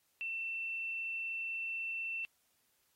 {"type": "tone", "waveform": "sine", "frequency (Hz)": 2686, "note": "E7", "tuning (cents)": 32, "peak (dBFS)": -36, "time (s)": [0.21, 2.25], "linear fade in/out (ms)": 0, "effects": ["white hiss -75 dBFS RMS until 2.95 s", "AAC 48 kbps"]}